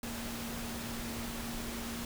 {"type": "tone in noise", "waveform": "sine", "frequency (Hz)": 233.1, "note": "A#3", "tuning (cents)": 0, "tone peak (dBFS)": -41, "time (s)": [0.03, 2.05], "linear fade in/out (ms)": 2, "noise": "pink", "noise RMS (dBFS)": -41, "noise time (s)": [0.03, 2.05], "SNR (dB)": -3, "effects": []}